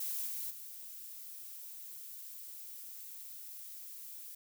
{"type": "noise with level steps", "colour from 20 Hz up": "violet", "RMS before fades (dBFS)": [-38, -40, -48], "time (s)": [0, 4.35], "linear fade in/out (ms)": 5, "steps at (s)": [0.26, 0.5], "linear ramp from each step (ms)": 10, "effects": []}